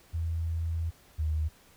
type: tone pair in turn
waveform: sine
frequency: 82.41 / 77.63 Hz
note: E2 / D#2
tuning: 0 / -3 cents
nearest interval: minor second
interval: 103 cents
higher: first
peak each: -28 / -26 dBFS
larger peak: second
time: 0.13-0.91 / 1.18-1.49 s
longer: first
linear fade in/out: 20 ms
effects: pink hiss -59 dBFS RMS until 1.76 s